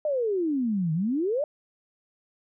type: exponential two-way sweep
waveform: sine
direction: down then up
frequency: 622.3 to 152.8 to 622.3 Hz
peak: -23 dBFS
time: 0.05-1.44 s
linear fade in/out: 2 ms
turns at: 0.93 s
effects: none

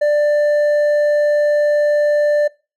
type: tone with hard clipping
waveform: sine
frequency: 591 Hz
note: D5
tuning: 11 cents sharp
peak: -13 dBFS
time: 0.01-2.48 s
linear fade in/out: 10 ms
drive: 4 dB
effects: noise-tail reverb RT60 0.3 s tail -22 dB re dry

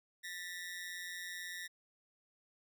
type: ring-modulated tone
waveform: sawtooth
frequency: 1864.7 Hz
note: A#6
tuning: in tune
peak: -36 dBFS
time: 0.23-1.68 s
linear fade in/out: 20 ms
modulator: 89 Hz
effects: none

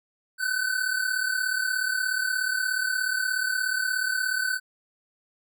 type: tone pair together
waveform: square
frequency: 1498.2 / 1535 Hz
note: F#6 / G6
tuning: +21 / -37 cents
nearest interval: unison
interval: 42 cents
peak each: -28 dBFS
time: 0.38-4.6 s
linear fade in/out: 50 ms
effects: none

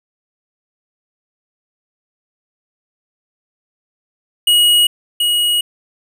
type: tone pair in turn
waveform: square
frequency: 2900 / 2900 Hz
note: F#7 / F#7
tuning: -35 / -35 cents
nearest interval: unison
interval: 0 cents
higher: neither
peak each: -9 / -13 dBFS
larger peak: first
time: 4.47-4.87 / 5.2-5.61 s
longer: second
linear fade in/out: 5 ms
effects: none

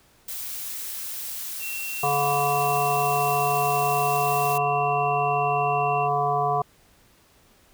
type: noise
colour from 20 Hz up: blue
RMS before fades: -33 dBFS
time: 0.28-4.58 s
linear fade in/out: 5 ms
type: tone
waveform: sine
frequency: 2718 Hz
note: F7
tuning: 48 cents flat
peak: -32 dBFS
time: 1.59-6.09 s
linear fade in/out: 50 ms
type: harmonic tone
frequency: 143.5 Hz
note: D3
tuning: 40 cents flat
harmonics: 1 / 3 / 5 / 7 / 8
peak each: -31 / -29 / -23 / -28 / -28 dBFS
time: 2.03-6.62 s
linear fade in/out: 5 ms
effects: pink hiss -58 dBFS RMS until 7.73 s

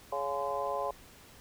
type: harmonic tone with a mistuned harmonic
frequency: 140 Hz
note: C#3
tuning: 18 cents sharp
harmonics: 3 / 4 / 5 / 6 / 7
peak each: -40 / -35 / -38 / -39 / -36 dBFS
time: 0.12-0.91 s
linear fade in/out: 5 ms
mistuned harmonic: 7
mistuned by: +81 cents
effects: pink hiss -55 dBFS RMS until 1.4 s

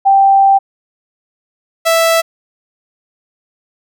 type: tone pair in turn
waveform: sine / sawtooth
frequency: 784 / 659.3 Hz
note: G5 / E5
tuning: 0 / 0 cents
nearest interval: minor third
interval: 300 cents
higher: first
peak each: -5 dBFS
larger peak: neither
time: 0.05-0.59 / 1.85-2.22 s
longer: first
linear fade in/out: 20 ms
effects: none

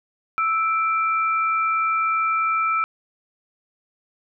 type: tone pair together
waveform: sine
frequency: 1318.5 / 2349 Hz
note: E6 / D7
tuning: 0 / 0 cents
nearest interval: minor seventh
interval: 1000 cents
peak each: -19 / -26 dBFS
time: 0.38-2.84 s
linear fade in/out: 0 ms
effects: none

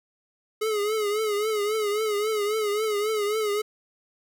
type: tone with vibrato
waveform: square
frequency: 423.5 Hz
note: G#4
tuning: 34 cents sharp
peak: -24 dBFS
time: 0.61-3.62 s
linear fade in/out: 10 ms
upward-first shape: triangle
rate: 3.7 Hz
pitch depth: 86 cents each way
effects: none

